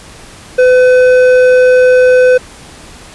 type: tone with hard clipping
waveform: sine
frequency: 505 Hz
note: B4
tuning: 39 cents sharp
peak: -5 dBFS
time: 0.58-2.38 s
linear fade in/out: 10 ms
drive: 8 dB
effects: pink hiss -34 dBFS RMS until 3.14 s + resampled to 24000 Hz